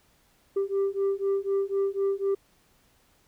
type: beating tone pair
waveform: sine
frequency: 391.6 / 395.6 Hz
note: G4 / G4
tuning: -2 / +16 cents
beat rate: 4 Hz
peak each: -25 dBFS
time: 0.56-2.35 s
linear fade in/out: 10 ms
effects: tanh soft clip ceiling -21 dBFS + pink hiss -64 dBFS RMS until 3.27 s